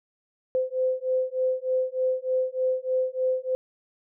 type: beating tone pair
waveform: sine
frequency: 513 / 516.3 Hz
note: C5 / C5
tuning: -34 / -23 cents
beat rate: 3.3 Hz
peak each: -26 dBFS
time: 0.55-3.55 s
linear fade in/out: 0 ms
effects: none